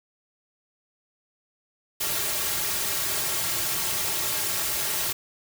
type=noise with comb filter; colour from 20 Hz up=white; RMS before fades=-27 dBFS; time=2-5.13 s; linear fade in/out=10 ms; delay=4 ms; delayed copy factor=-0.7; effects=none